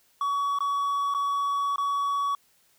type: tone with dropouts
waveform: triangle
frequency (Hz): 1129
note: C#6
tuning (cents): +31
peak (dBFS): -22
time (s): 0.21-2.35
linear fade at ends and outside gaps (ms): 2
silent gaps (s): 0.588-0.605 / 1.14-1.147 / 1.76-1.781
effects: white hiss -64 dBFS RMS until 2.78 s